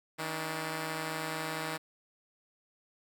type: tone pair together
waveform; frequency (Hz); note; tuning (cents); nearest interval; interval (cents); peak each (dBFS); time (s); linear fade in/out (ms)
5% pulse; 159 / 293.5; D#3 / D4; +38 / -1; major seventh; 1061; -24 / -29; 0.18-1.78; 20
effects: none